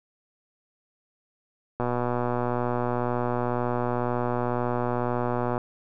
click train, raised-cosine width 1 ms, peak -13 dBFS, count 462, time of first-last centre 1.8-5.579 s, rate 122 Hz, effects none

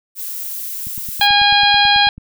violet noise, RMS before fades -26 dBFS, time 0.15-1.28 s, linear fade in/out 50 ms
click train, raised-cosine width 5 ms, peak -21 dBFS, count 13, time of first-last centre 0.87-2.18 s, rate 9.16 Hz
harmonic tone, 817 Hz, G#5, 29 cents flat, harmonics 1 / 2 / 3 / 4 / 5 / 6, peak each -14 / -17 / -19 / -15 / -17 / -29 dBFS, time 1.21-2.09 s, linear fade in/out 2 ms
effects none

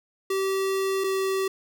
square tone pair in turn, 386 / 384.3 Hz, G4 / G4, -27 / -34 cents, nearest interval unison, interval 7 cents, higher first, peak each -24 dBFS, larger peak neither, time 0.3-1.04 / 1.04-1.48 s, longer first, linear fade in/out 5 ms, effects none

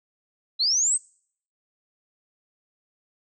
sine linear sweep, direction up, 3951 to 8470 Hz, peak -19 dBFS, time 0.59-0.98 s, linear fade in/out 20 ms, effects noise-tail reverb RT60 0.6 s tail -26 dB re dry

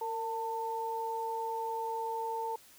sine tone pair together, 458.4 / 894.8 Hz, A#4 / A5, -29 / +29 cents, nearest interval octave, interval 1158 cents, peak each -38 / -34 dBFS, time 0.01-2.56 s, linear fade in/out 5 ms, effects white hiss -58 dBFS RMS until 2.78 s

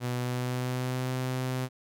sawtooth tone with pitch glide, 123.47 to 128.42 Hz, B2 to C3, 0 to -32 cents, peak -25 dBFS, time 0-1.69 s, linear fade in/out 50 ms, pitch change +68 cents, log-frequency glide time 0.11-1.12 s, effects none

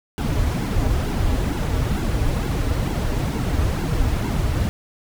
brown noise with flanger, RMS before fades -21 dBFS, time 0.18-4.69 s, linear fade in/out 0 ms, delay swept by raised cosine 1.6 to 5.7 ms, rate 2.2 Hz, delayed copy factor -0.7, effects none

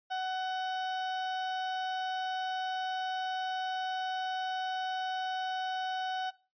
35% pulse tone, 748 Hz, F#5, 19 cents sharp, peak -30 dBFS, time 0.1-6.31 s, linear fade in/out 20 ms, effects noise-tail reverb RT60 0.3 s tail -18 dB re dry + resampled to 11025 Hz

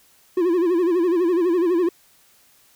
triangle tone with vibrato, 349.2 Hz, F4, in tune, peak -14 dBFS, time 0.37-1.89 s, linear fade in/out 5 ms, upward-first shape sine, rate 12 Hz, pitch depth 110 cents each way, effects white hiss -56 dBFS RMS until 2.75 s

